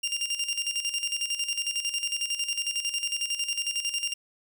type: tone with tremolo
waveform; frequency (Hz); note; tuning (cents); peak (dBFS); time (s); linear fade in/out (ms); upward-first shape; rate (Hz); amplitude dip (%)
20% pulse; 2794; F7; 0; -21; 0.03-4.14; 10; square; 11; 65
effects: none